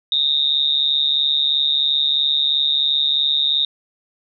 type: tone with amplitude modulation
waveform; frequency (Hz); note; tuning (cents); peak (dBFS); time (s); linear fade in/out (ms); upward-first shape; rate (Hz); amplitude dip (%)
sine; 3704; A#7; -12; -11; 0.12-3.65; 2; sine; 143; 90
effects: none